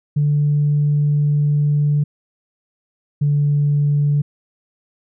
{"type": "tone pair in turn", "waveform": "sine", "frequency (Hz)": [146.8, 145.37], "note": ["D3", "D3"], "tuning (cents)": [0, -17], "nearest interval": "unison", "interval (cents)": 17, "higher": "first", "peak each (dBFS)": -12, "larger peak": "neither", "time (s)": [[0.16, 2.04], [3.21, 4.22]], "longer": "first", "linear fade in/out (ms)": 10, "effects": ["tanh soft clip ceiling -9 dBFS"]}